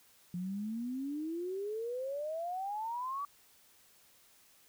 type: exponential sweep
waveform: sine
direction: up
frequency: 173.6 to 1161 Hz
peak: -35 dBFS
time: 0.34-3.25 s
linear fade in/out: 2 ms
effects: white hiss -64 dBFS RMS until 4.68 s